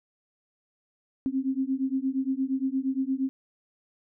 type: beating tone pair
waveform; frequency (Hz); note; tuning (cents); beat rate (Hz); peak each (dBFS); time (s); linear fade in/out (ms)
sine; 261.6 / 270.2; C4 / C#4; 0 / -44; 8.6; -28; 1.26-3.29; 0
effects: none